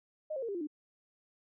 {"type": "tone with pitch steps", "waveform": "sine", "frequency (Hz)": [617, 534, 462.2, 400.1, 346.3, 299.7], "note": ["D#5", "C5", "A#4", "G4", "F4", "D4"], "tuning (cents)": [-15, 35, -15, 35, -15, 35], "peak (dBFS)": -34, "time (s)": [0.3, 0.672], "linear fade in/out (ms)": 10, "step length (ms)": 62, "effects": []}